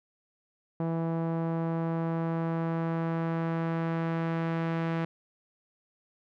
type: tone with low-pass filter sweep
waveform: sawtooth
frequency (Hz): 164.81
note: E3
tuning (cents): 0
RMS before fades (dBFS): -30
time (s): 0.8-5.05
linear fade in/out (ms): 2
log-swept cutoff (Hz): 840 to 2100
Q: 1
effects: none